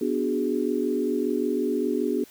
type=chord; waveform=sine; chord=G# half-diminished seventh; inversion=first; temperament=equal; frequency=246.9 / 293.7 / 370 / 415.3 Hz; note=B3 / D4 / F#4 / G#4; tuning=0 / 0 / 0 / 0 cents; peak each=-28 dBFS; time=0.01-2.24 s; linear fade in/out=5 ms; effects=white hiss -52 dBFS RMS until 2.3 s